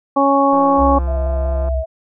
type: harmonic tone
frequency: 277.2 Hz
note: C#4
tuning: in tune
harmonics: 1 / 2 / 3 / 4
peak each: -16 / -16 / -16 / -16 dBFS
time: 0.16-0.99 s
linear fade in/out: 10 ms
type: click train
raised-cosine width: 1 ms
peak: -19 dBFS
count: 200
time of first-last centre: 0.53-1.687 s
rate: 172 Hz
type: tone with pitch glide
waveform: sine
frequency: 65.41 to 65.83 Hz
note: C2 to C2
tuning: 0 to +11 cents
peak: -16 dBFS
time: 0.77-1.84 s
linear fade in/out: 50 ms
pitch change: +11 cents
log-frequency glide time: 1.12-1.7 s
type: tone with vibrato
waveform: sine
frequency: 651 Hz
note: E5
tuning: 22 cents flat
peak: -22 dBFS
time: 1.07-1.86 s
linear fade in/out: 20 ms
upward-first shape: square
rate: 5.2 Hz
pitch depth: 22 cents each way
effects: none